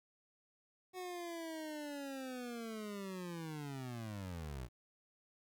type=linear sweep; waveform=25% pulse; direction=down; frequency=371 to 57.5 Hz; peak=-39 dBFS; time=0.93-4.69 s; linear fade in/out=50 ms; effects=12-bit